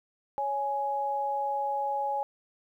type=tone pair together; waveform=sine; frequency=557 / 834.6 Hz; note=C#5 / G#5; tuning=+8 / +8 cents; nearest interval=perfect fifth; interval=700 cents; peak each=-34 / -28 dBFS; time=0.38-2.23 s; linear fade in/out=0 ms; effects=11-bit